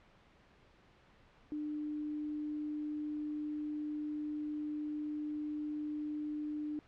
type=tone; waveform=sine; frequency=300 Hz; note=D4; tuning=37 cents sharp; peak=-36 dBFS; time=1.52-6.79 s; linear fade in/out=0 ms; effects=pink hiss -64 dBFS RMS until 6.87 s + low-pass 3000 Hz 12 dB/octave